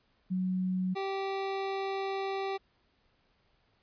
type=tone pair in turn; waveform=sine / 25% pulse; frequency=185 / 389.1 Hz; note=F#3 / G4; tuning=0 / -13 cents; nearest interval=octave + minor second; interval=1287 cents; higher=second; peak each=-28 dBFS; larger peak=neither; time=0.3-0.95 / 0.95-2.58 s; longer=second; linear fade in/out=20 ms; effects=pink hiss -71 dBFS RMS until 3.82 s + resampled to 11025 Hz

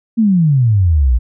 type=exponential sweep; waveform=sine; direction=down; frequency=235.2 to 55.7 Hz; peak=-8 dBFS; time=0.17-1.19 s; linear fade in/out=20 ms; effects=none

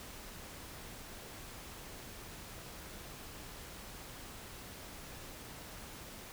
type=silence; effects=pink hiss -49 dBFS RMS until 6.32 s

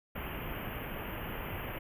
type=band-stop noise; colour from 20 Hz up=pink; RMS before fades=-39 dBFS; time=0.15-1.79 s; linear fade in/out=10 ms; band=3100 to 12000 Hz; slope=96 dB/octave; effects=resampled to 32000 Hz

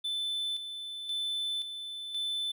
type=tone with tremolo; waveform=triangle; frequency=3520 Hz; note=A7; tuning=in tune; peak=-29 dBFS; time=0.04-2.52 s; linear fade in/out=10 ms; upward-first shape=square; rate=0.95 Hz; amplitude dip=55%; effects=none

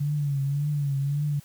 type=tone with vibrato; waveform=sine; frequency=142.7 Hz; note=D3; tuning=49 cents flat; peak=-23 dBFS; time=0-1.4 s; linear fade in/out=10 ms; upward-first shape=triangle; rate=1.8 Hz; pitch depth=79 cents each way; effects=white hiss -54 dBFS RMS until 1.44 s

